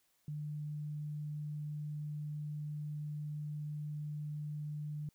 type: tone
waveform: sine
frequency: 149.5 Hz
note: D3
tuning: 31 cents sharp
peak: -38 dBFS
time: 0.28-5.09 s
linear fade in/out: 2 ms
effects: white hiss -75 dBFS RMS until 5.14 s